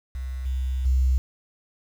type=tone with level steps; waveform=sine; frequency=64.6 Hz; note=C2; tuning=21 cents flat; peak=-28 / -23 / -17 dBFS; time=0.15-1.18 s; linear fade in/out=0 ms; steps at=0.45 / 0.85 s; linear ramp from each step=10 ms; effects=8-bit